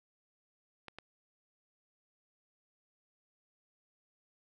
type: clicks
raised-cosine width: 0.3 ms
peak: -29 dBFS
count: 2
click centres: 0.883 / 0.986 s
effects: none